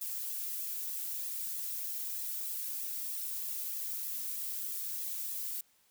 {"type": "noise with flanger", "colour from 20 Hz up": "violet", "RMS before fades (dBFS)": -38, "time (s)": [0.01, 5.61], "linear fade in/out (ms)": 5, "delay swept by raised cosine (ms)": [1.3, 2.8], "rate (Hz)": 3.2, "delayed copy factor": -0.95, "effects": ["white hiss -69 dBFS RMS until 5.9 s"]}